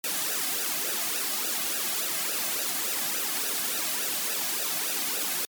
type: noise with flanger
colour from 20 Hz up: white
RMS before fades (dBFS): -29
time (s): 0.04-5.45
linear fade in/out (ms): 0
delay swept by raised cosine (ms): 0.91 to 2.21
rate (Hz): 3.5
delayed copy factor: -0.8
effects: high-pass 200 Hz 12 dB/octave + MP3 96 kbps